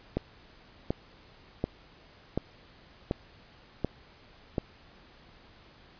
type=click train; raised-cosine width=2 ms; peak=-14 dBFS; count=7; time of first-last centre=0.17-4.582 s; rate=1.36 Hz; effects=pink hiss -56 dBFS RMS until 5.99 s + resampled to 11025 Hz